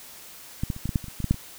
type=clicks; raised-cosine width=5 ms; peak=-13 / -14 / -25 / -16 / -15 / -9 / -25 / -26 / -19 / -13 / -7 / -22 dBFS; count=12; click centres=0.635 / 0.702 / 0.764 / 0.856 / 0.892 / 0.958 / 1.042 / 1.083 / 1.203 / 1.243 / 1.31 / 1.343 s; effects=white hiss -45 dBFS RMS until 1.58 s